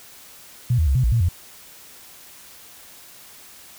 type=tone with pitch steps; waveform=sine; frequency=122.3 / 79.3 / 67.3 / 127.7 / 58.2 / 115.8 / 86.8 Hz; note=B2 / D#2 / C2 / C3 / A#1 / A#2 / F2; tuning=-16 / +33 / +49 / -42 / -2 / -11 / -10 cents; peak=-15 dBFS; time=0.7-1.288 s; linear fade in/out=5 ms; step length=84 ms; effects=white hiss -45 dBFS RMS until 3.78 s